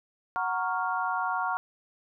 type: chord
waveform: sine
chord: Gb major seventh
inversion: none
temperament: equal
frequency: 740 / 932.3 / 1108.7 / 1396.9 Hz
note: Gb5 / Bb5 / Db6 / F6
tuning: 0 / 0 / 0 / 0 cents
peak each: -32 dBFS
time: 0.36-1.57 s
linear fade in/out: 0 ms
effects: none